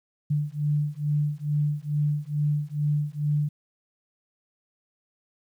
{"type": "beating tone pair", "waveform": "sine", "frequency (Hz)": [146.83, 149.13], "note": ["D3", "D3"], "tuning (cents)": [0, 27], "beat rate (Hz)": 2.3, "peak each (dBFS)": -26, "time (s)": [0.3, 3.49], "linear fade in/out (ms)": 10, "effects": ["10-bit"]}